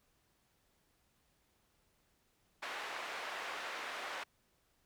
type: band-pass noise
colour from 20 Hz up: white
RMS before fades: -43 dBFS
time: 2.62-4.24 s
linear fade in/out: 10 ms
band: 570 to 2000 Hz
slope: 12 dB/octave
effects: pink hiss -75 dBFS RMS until 4.85 s